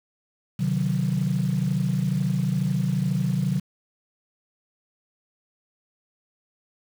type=chord; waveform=sine; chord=C diminished; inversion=none; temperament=equal with one note detuned; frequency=130.81 / 152.98 / 185 Hz; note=C3 / Eb3 / Gb3; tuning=0 / -29 / 0 cents; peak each=-25 / -25 / -24 dBFS; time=0.59-3.6 s; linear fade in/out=10 ms; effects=tanh soft clip ceiling -14 dBFS + 7-bit